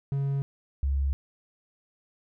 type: tone pair in turn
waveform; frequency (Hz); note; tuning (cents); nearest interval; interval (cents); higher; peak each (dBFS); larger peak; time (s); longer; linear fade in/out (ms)
triangle / sine; 138.59 / 68.86; C#3 / C#2; 0 / -11; octave; 1211; first; -23; neither; 0.12-0.42 / 0.83-1.13; neither; 0
effects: none